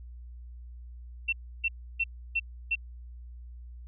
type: tone bursts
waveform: sine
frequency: 2704 Hz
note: E7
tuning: 43 cents sharp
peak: -24 dBFS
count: 5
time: 1.28-2.755 s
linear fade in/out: 10 ms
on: 47 ms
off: 310 ms
effects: added 60 Hz sine -42 dBFS peak until 3.87 s